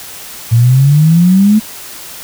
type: exponential sweep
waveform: sine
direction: up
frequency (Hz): 112.7 to 220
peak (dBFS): -4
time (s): 0.51-1.6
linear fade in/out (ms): 20
effects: white hiss -29 dBFS RMS until 2.23 s